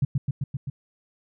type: tone with echo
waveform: sine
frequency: 136.2 Hz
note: C#3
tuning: 30 cents flat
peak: -17 dBFS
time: 0.02-0.05 s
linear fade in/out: 5 ms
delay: 130 ms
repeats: 5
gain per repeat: -2 dB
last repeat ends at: 0.7 s
effects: none